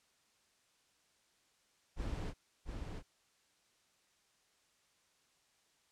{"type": "noise with echo", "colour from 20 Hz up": "brown", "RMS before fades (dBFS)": -39, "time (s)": [1.96, 2.34], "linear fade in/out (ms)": 50, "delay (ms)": 690, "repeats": 1, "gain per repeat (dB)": -4, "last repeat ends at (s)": 3.03, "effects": ["white hiss -73 dBFS RMS until 5.91 s", "low-pass 8000 Hz 12 dB/octave"]}